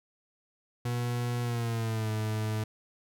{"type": "tone with pitch glide", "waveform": "40% pulse", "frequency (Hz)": [121, 108.42], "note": ["B2", "A2"], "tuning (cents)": [-35, -25], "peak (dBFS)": -28, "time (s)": [0.85, 2.64], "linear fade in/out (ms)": 5, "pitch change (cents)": -190, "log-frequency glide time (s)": [1.42, 2.1], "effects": []}